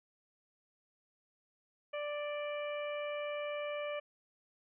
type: harmonic tone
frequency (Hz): 588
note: D5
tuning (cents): +2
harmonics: 1 / 2 / 3 / 4 / 5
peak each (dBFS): -37 / -46 / -50 / -46 / -51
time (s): 1.93-4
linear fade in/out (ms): 10
effects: none